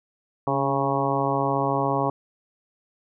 harmonic tone with a mistuned harmonic, 137.4 Hz, C#3, 15 cents flat, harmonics 1 / 2 / 3 / 4 / 5 / 6 / 7 / 8, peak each -29 / -29 / -29 / -29 / -29 / -29 / -29 / -29 dBFS, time 0.47-2.1 s, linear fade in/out 2 ms, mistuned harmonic 2, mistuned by +40 cents, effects none

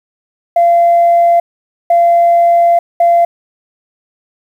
sine tone bursts at uneven times, 687 Hz, F5, 29 cents flat, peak -4 dBFS, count 3, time 0.56-1.4 / 1.9-2.79 / 3-3.25 s, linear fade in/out 5 ms, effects tanh soft clip ceiling -2 dBFS + 7-bit

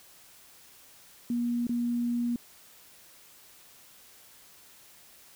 sine tone with dropouts, 239 Hz, A#3, 43 cents sharp, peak -26 dBFS, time 1.3-2.36 s, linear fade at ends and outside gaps 2 ms, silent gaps 1.669-1.693 s, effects white hiss -55 dBFS RMS until 5.35 s

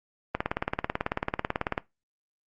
click train, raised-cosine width 0.5 ms, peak -11 dBFS, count 27, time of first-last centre 0.35-1.779 s, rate 18.2 Hz, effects noise-tail reverb RT60 0.2 s tail -20 dB re dry + Opus 48 kbps

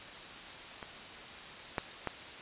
clicks, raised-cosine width 0.5 ms, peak -27 / -16 / -18 dBFS, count 3, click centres 0.828 / 1.782 / 2.073 s, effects white hiss -46 dBFS RMS until 2.41 s + resampled to 8000 Hz

